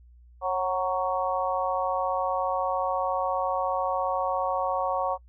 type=harmonic tone with a mistuned harmonic; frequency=185.7 Hz; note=F#3; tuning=7 cents sharp; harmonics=3 / 4 / 5 / 6; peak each=-29 / -29 / -31 / -30 dBFS; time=0.41-5.18 s; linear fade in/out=50 ms; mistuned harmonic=3; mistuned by=-30 cents; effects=noise-tail reverb RT60 0.1 s tail -26 dB re dry + added 60 Hz sine -50 dBFS peak until 5.28 s